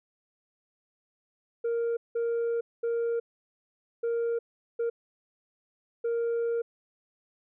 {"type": "tone bursts at uneven times", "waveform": "sine", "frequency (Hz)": 466.2, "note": "A#4", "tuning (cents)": 0, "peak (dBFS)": -23, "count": 6, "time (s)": [[1.64, 1.97], [2.15, 2.61], [2.83, 3.2], [4.03, 4.39], [4.79, 4.9], [6.04, 6.62]], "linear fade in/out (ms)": 10, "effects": ["tanh soft clip ceiling -25 dBFS"]}